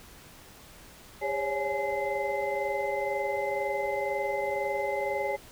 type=tone cluster; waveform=sine; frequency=402.8 / 541 / 563 / 841 / 2060 Hz; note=G4 / C#5 / C#5 / G#5 / C7; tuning=+47 / -42 / +27 / +22 / -28 cents; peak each=-34 / -36 / -32 / -33 / -36 dBFS; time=1.21-5.37 s; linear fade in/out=20 ms; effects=pink hiss -51 dBFS RMS until 5.51 s